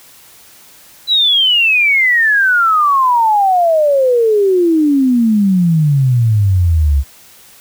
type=exponential sweep; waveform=sine; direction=down; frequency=4000 to 66.7 Hz; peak=-8 dBFS; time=1.07-7.04 s; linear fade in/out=50 ms; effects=white hiss -42 dBFS RMS until 7.6 s